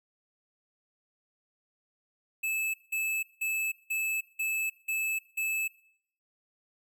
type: tone bursts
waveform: square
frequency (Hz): 2612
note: E7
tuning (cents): -17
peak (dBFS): -29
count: 7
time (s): 2.43-5.68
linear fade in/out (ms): 10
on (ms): 310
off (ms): 180
effects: noise-tail reverb RT60 0.7 s tail -22 dB re dry